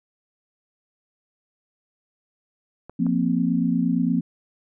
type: clicks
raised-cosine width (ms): 1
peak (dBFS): -25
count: 2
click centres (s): 2.896 / 3.066
type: chord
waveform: sine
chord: F suspended fourth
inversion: none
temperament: equal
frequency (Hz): 174.61 / 233.1 / 261.6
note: F3 / Bb3 / C4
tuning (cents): 0 / 0 / 0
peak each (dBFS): -23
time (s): 2.99-4.21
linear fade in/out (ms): 10
effects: none